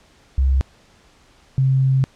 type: tone pair in turn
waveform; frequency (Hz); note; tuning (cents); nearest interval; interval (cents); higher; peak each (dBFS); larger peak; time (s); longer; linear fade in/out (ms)
sine; 66.5 / 133; C2 / C3; +29 / +29; octave; 1200; second; -13; neither; 0.38-0.61 / 1.58-2.04; second; 0
effects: pink hiss -53 dBFS RMS until 2.15 s + low-pass 7000 Hz 12 dB/octave